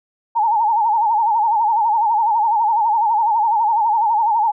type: tone with vibrato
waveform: sine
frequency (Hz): 880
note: A5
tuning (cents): 0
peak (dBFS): -13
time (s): 0.35-4.52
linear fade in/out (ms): 20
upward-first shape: sine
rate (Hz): 12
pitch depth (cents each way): 110
effects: none